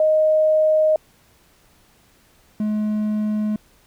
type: tone pair in turn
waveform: sine / triangle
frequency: 622.3 / 212.5 Hz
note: D#5 / G#3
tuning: 0 / +40 cents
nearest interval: octave + perfect fifth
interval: 1860 cents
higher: first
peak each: -13 / -17 dBFS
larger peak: first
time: 0-0.96 / 2.6-3.56 s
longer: neither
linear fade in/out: 2 ms
effects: pink hiss -56 dBFS RMS until 3.86 s